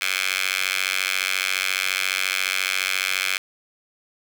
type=tone with high-pass filter; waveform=10% pulse; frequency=94.4 Hz; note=F#2; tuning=35 cents sharp; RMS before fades=-24 dBFS; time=0.01-3.38 s; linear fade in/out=5 ms; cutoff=2200 Hz; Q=2.1; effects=8-bit